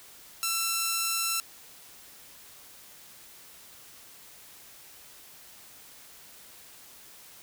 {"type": "tone", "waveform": "5% pulse", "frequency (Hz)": 1342, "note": "E6", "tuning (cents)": 31, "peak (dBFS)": -15, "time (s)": [0.43, 1.4], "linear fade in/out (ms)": 0, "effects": ["white hiss -51 dBFS RMS until 7.42 s"]}